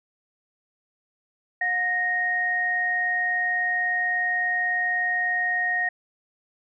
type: tone pair together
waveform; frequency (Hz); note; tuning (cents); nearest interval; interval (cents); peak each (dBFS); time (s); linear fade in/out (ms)
sine; 721 / 1863.6; F#5 / A#6; -45 / -1; octave + major third; 1644; -30 / -22; 1.61-5.89; 5
effects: none